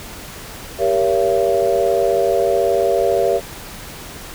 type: chord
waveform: sine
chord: G diminished seventh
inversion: none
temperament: just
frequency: 392 / 470.4 / 564.5 / 677.4 Hz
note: G4 / Bb4 / Db5 / Fb5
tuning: 0 / +16 / +31 / +47 cents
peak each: -19 dBFS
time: 0.78-3.41 s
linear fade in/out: 50 ms
effects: pink hiss -34 dBFS RMS until 4.34 s